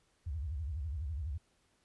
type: tone with vibrato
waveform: sine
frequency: 74.5 Hz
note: D2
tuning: 25 cents sharp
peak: -35 dBFS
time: 0.26-1.38 s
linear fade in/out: 10 ms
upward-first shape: sine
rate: 12 Hz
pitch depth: 270 cents each way
effects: pink hiss -73 dBFS RMS until 1.84 s + resampled to 24000 Hz